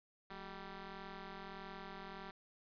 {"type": "ring-modulated tone", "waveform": "10% pulse", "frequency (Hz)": 197.6, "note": "G3", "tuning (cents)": 14, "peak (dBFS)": -36, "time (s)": [0.3, 2.31], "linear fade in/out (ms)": 2, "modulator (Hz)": 572, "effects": ["resampled to 11025 Hz"]}